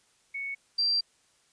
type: tone pair in turn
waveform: sine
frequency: 2217 / 4715 Hz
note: C#7 / D8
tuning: 0 / +6 cents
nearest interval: octave + minor second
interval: 1306 cents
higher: second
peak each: -32 / -23 dBFS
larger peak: second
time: 0.34-0.55 / 0.78-1.01 s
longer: second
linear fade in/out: 10 ms
effects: white hiss -66 dBFS RMS until 1.52 s + resampled to 22050 Hz